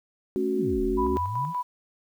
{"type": "chord", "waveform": "sine", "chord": "F# minor", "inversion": "first", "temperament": "equal with one note detuned", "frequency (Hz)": [218.1, 277.2, 370], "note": ["A3", "C#4", "F#4"], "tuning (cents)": [-15, 0, 0], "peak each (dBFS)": [-31, -29, -25], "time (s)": [0.36, 1.17], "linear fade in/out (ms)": 0}
{"type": "exponential two-way sweep", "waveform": "sine", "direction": "down then up", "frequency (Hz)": [380, 36.35, 177.3], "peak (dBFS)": -30, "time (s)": [0.53, 1.54], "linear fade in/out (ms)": 50, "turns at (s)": 0.82}
{"type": "tone with tremolo", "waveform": "sine", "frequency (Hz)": 987.8, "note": "B5", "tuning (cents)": 0, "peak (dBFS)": -25, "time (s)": [0.97, 1.63], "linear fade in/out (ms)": 20, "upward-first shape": "square", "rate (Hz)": 5.2, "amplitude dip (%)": 50}
{"effects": ["9-bit"]}